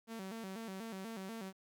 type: tone with vibrato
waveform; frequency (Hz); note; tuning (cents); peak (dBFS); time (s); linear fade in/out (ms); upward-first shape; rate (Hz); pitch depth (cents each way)
sawtooth; 207.7; G#3; 0; -39; 0.07-1.53; 50; square; 4.1; 150
effects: 12-bit